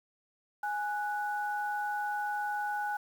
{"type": "tone pair together", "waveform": "sine", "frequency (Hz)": [830.6, 1480], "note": ["G#5", "F#6"], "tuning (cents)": [0, 0], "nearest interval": "minor seventh", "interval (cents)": 1000, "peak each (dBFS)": [-32, -36], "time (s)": [0.63, 2.97], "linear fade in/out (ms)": 5, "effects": ["9-bit"]}